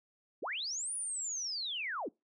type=linear two-way sweep; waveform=sine; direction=up then down; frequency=197.1 to 9850 to 197.1 Hz; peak=-35 dBFS; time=0.42-2.09 s; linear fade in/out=10 ms; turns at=0.95 s; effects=noise-tail reverb RT60 0.2 s tail -23 dB re dry